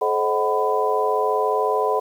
sine tone cluster, 429.6 / 529 / 623 / 746 / 999 Hz, A4 / C5 / D#5 / F#5 / B5, -41 / +19 / +2 / +14 / +20 cents, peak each -22 / -26 / -27 / -25 / -23 dBFS, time 0.01-2 s, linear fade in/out 10 ms, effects 8-bit

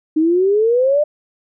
sine exponential sweep, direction up, 305.5 to 608 Hz, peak -11 dBFS, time 0.16-1.04 s, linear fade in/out 10 ms, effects none

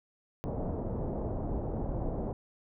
pink low-pass noise, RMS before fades -34 dBFS, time 0.44-2.33 s, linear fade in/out 0 ms, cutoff 720 Hz, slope 24 dB/octave, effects none

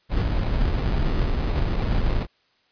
brown noise with sample-and-hold, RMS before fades -22 dBFS, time 0.09-2.27 s, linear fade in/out 50 ms, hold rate 1575 Hz, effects white hiss -64 dBFS RMS until 2.71 s + resampled to 11025 Hz

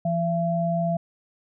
sine tone pair together, 169 / 676 Hz, E3 / E5, +43 / +43 cents, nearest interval 2 octaves, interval 2400 cents, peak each -24 dBFS, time 0.05-0.97 s, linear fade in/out 5 ms, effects none

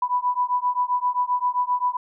sine beating tone pair, 986 / 993.6 Hz, B5 / B5, -3 / +10 cents, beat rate 7.6 Hz, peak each -23 dBFS, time 0.02-1.97 s, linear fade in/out 5 ms, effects none

